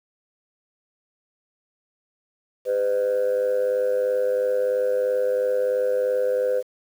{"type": "tone with amplitude modulation", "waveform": "sine", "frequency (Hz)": 506, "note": "B4", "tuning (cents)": 42, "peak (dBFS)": -14, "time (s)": [2.65, 6.63], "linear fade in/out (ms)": 50, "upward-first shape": "sine", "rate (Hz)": 103, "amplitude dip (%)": 80, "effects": ["tanh soft clip ceiling -15 dBFS", "8-bit"]}